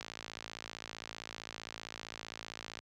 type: click train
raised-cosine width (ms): 0.2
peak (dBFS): -24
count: 155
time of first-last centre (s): 0.01-2.79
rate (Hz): 55.4
effects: high-pass 80 Hz 12 dB/octave